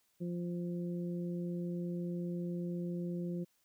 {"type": "harmonic tone", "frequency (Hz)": 174.4, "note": "F3", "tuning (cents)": -2, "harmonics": [1, 2, 3], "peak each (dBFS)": [-36, -42, -49], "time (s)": [0.2, 3.45], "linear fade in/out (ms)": 20, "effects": ["white hiss -75 dBFS RMS until 3.64 s"]}